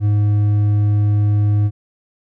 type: tone with hard clipping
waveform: triangle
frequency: 103.8 Hz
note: G#2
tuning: in tune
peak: -13 dBFS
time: 0-1.71 s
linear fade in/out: 50 ms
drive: 7 dB
effects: none